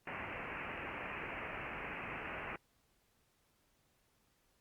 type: low-pass noise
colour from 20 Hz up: white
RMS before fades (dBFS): -44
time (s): 0.07-2.56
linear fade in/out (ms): 2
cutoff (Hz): 2700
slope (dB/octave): 96
effects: pink hiss -75 dBFS RMS until 4.6 s + Opus 48 kbps